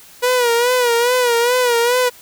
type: tone with vibrato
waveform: sawtooth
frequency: 484.8 Hz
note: B4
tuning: 32 cents flat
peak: -9 dBFS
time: 0.22-2.1 s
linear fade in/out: 20 ms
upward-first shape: sine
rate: 2.4 Hz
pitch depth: 72 cents each way
effects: white hiss -43 dBFS RMS until 2.21 s